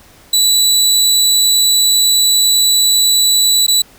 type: tone with dropouts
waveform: 25% pulse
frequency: 3951 Hz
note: B7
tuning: in tune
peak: -5 dBFS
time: 0.33-3.82 s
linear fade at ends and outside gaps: 5 ms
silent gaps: 3.666-3.68 s
effects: pink hiss -44 dBFS RMS until 3.98 s